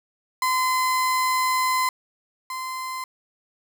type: tone pair in turn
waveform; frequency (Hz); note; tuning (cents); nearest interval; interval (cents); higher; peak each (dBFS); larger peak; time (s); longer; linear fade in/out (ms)
35% pulse; 1025 / 1034.5; C6 / C6; -36 / -20; unison; 16; second; -18 / -27; first; 0.42-1.89 / 2.5-3.04; first; 2
effects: none